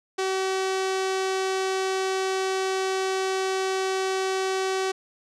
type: tone with low-pass filter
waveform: sawtooth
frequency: 380.4 Hz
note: F#4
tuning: 48 cents sharp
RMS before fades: -26 dBFS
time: 0.18-4.92 s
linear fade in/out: 10 ms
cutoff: 7100 Hz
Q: 1.1
effects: none